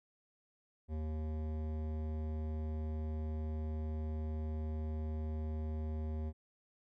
sine tone with hard clipping, 77.78 Hz, D#2, in tune, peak -38 dBFS, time 0.88-6.33 s, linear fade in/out 50 ms, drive 15 dB, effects none

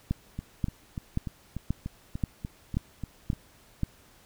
two click trains, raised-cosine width 5 ms, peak -21 / -14 dBFS, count 11 / 8, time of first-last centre 0.39-3.331 / 0.11-3.833 s, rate 3.4 / 1.88 Hz, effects pink hiss -58 dBFS RMS until 4.25 s

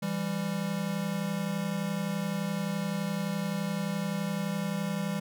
square tone pair together, 166.5 / 198.2 Hz, E3 / G3, +18 / +19 cents, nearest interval minor third, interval 301 cents, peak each -34 / -32 dBFS, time 0.02-5.2 s, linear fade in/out 10 ms, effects none

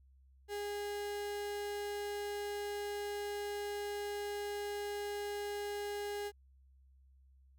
35% pulse tone, 410 Hz, G#4, 22 cents flat, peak -36 dBFS, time 0.48-6.32 s, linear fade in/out 50 ms, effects added 66 Hz sine -61 dBFS peak until 7.58 s

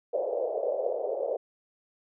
white band-pass noise, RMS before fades -30 dBFS, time 0.13-1.37 s, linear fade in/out 10 ms, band 460 to 610 Hz, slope 48 dB/octave, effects none

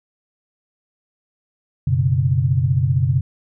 sine chord, F# suspended fourth, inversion none, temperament just, 92.5 / 123.33 / 138.75 Hz, F#2 / B2 / C#3, 0 / -2 / +2 cents, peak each -21 / -18 / -18 dBFS, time 1.87-3.21 s, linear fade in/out 5 ms, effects none

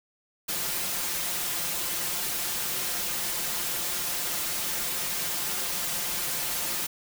white noise with comb filter, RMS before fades -30 dBFS, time 0.48-6.87 s, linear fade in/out 10 ms, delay 5.7 ms, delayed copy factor +0.65, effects none

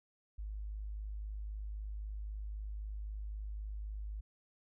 sine tone, 51.91 Hz, G#1, in tune, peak -39 dBFS, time 0.38-4.21 s, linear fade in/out 10 ms, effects none

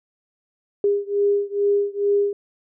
sine beating tone pair, 404.4 / 406.7 Hz, G#4 / G#4, -46 / -36 cents, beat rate 2.3 Hz, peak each -20 / -21 dBFS, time 0.84-2.33 s, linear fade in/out 2 ms, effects none

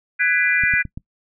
sine chord, G# half-diminished seventh, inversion third, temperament just, 1495.1 / 1661.2 / 1993.5 / 2392 Hz, F#6 / G#6 / B6 / D7, +18 / 0 / +16 / +31 cents, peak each -21 / -21 / -20 / -21 dBFS, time 0.19-0.83 s, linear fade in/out 20 ms
clicks, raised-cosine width 5 ms, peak -18 dBFS, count 4, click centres 0.637 / 0.738 / 0.853 / 0.975 s
effects noise-tail reverb RT60 0.1 s tail -22 dB re dry

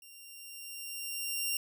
10% pulse tone with level ramp, 2776 Hz, F7, 11 cents flat, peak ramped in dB -43 to -21 dBFS, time 0.02-1.57 s, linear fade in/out 2 ms, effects none

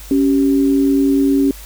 sine tone pair together, 277.2 / 387.4 Hz, C#4 / G4, 0 / -20 cents, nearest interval tritone, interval 580 cents, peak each -11 / -19 dBFS, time 0.11-1.51 s, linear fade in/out 2 ms, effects added 50 Hz sine -34 dBFS peak until 1.65 s + white hiss -38 dBFS RMS until 1.65 s

